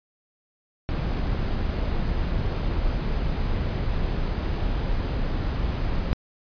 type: noise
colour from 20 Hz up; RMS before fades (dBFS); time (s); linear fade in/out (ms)
brown; -25; 0.89-6.13; 0
effects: resampled to 11025 Hz